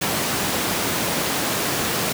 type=high-pass noise; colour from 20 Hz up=pink; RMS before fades=-23 dBFS; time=0.01-2.13 s; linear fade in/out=10 ms; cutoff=150 Hz; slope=12 dB/octave; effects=none